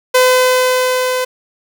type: tone with level ramp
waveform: sawtooth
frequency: 508 Hz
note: B4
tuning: 49 cents sharp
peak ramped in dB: -3 to -11 dBFS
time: 0.14-1.25 s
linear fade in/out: 10 ms
effects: none